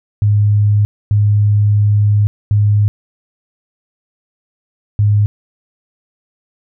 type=tone bursts at uneven times; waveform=sine; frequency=103.83 Hz; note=G#2; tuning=in tune; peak=-8 dBFS; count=4; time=0.22-0.85 / 1.11-2.27 / 2.51-2.88 / 4.99-5.26 s; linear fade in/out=0 ms; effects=none